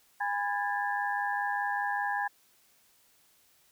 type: tone cluster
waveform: sine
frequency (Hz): 816 / 998 / 1646 / 1751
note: G#5 / B5 / G#6 / A6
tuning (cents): -31 / +18 / -16 / -9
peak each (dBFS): -31 / -37 / -34 / -37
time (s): 0.2-2.28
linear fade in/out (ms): 10
effects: white hiss -65 dBFS RMS until 3.71 s